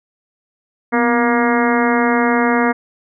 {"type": "harmonic tone with a mistuned harmonic", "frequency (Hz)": 236.6, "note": "A#3", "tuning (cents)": 26, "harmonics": [1, 2, 3, 4, 5, 6, 7, 8, 9], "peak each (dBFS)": [-16, -19, -21, -22, -23, -24, -24, -25, -26], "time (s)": [0.92, 2.73], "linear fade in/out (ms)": 20, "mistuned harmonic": 1, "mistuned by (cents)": 71, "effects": []}